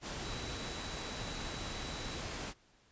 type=tone in noise; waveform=sine; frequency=3922 Hz; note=B7; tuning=13 cents flat; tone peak=-49 dBFS; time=0.21-2.22 s; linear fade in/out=50 ms; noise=pink; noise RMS=-41 dBFS; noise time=0.01-2.54 s; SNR=-11 dB; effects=pink hiss -67 dBFS RMS until 2.91 s + resampled to 16000 Hz